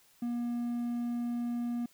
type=tone; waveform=triangle; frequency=238.9 Hz; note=A#3; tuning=43 cents sharp; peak=-29 dBFS; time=0.22-1.86 s; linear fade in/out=5 ms; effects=white hiss -64 dBFS RMS until 1.93 s